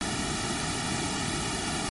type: noise with comb filter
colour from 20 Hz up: pink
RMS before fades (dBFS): -30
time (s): 0.01-1.89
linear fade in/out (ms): 0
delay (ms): 1.9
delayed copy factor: -0.95
effects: MP3 48 kbps